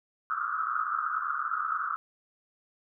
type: band-pass noise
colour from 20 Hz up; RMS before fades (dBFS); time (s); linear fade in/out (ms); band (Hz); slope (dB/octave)
pink; -31; 0.3-1.96; 0; 1200 to 1400; 96
effects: none